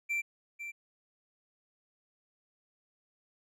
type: tone with echo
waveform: triangle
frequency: 2349 Hz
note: D7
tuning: in tune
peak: -28 dBFS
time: 0.09-0.22 s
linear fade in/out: 20 ms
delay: 500 ms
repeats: 1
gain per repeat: -9 dB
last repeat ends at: 0.72 s
effects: none